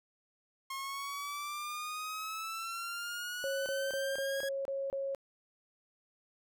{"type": "exponential sweep", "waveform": "sawtooth", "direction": "up", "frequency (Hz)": [1073, 1661.2], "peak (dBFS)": -34, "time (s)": [0.7, 4.49], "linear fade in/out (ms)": 5}
{"type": "tone bursts", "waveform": "sine", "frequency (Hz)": 547, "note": "C#5", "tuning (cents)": -23, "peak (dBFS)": -33, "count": 7, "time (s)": [3.44, 5.148], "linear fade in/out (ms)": 0, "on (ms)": 220, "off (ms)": 28}
{"effects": []}